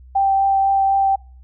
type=tone with vibrato; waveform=sine; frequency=782 Hz; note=G5; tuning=4 cents flat; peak=-13 dBFS; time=0.15-1.16 s; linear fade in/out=10 ms; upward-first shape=triangle; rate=4 Hz; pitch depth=10 cents each way; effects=noise-tail reverb RT60 0.4 s tail -25 dB re dry + added 63 Hz sine -40 dBFS peak until 1.43 s